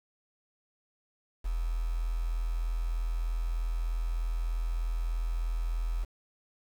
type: tone with quantisation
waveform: sine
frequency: 41.61 Hz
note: E1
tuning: 17 cents sharp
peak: -28 dBFS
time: 1.44-6.05 s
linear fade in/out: 20 ms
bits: 8
effects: none